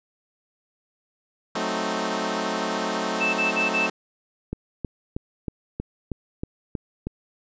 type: chord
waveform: 10% pulse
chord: F# diminished seventh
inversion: none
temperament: equal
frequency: 185 / 220 / 261.6 / 311.1 Hz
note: F#3 / A3 / C4 / Eb4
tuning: 0 / 0 / 0 / 0 cents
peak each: -23 / -20 / -23 / -23 dBFS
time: 1.55-3.9 s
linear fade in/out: 5 ms
type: tone bursts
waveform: sine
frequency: 2637 Hz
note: E7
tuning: in tune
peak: -21 dBFS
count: 4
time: 3.2-3.874 s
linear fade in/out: 20 ms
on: 140 ms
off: 38 ms
type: click train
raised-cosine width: 3 ms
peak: -15 dBFS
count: 9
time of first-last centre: 4.53-7.07 s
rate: 3.15 Hz
effects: resampled to 16000 Hz

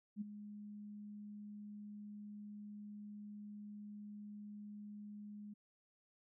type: tone with ADSR envelope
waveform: sine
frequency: 207.7 Hz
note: G#3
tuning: in tune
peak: -37 dBFS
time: 0.16-5.54 s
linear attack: 52 ms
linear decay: 15 ms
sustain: -11 dB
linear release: 11 ms
effects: none

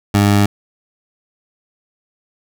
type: tone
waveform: 20% pulse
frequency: 101.8 Hz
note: G#2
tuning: 34 cents flat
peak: -5 dBFS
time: 0.14-0.46 s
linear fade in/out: 5 ms
effects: none

